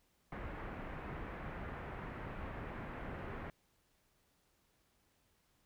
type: low-pass noise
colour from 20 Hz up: pink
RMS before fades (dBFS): -45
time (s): 0.32-3.5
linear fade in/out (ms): 2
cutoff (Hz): 2100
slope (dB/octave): 24
effects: pink hiss -75 dBFS RMS until 5.65 s